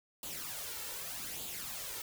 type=noise with flanger; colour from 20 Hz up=white; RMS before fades=-42 dBFS; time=0.23-2.02 s; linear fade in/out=2 ms; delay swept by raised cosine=0.26 to 2.26 ms; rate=0.83 Hz; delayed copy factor=+0.6; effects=none